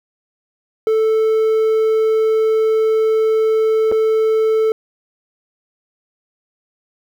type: tone with dropouts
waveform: triangle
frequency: 440 Hz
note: A4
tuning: in tune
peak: -10 dBFS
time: 0.87-4.72 s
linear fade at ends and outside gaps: 1 ms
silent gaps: 3.916-3.922 s
effects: 8-bit